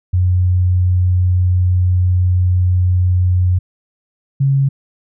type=tone pair in turn; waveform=sine; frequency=90.6 / 137.05 Hz; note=F#2 / C#3; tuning=-36 / -19 cents; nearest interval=perfect fifth; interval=717 cents; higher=second; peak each=-10 dBFS; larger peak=neither; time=0.13-3.59 / 4.4-4.69 s; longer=first; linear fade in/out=10 ms; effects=none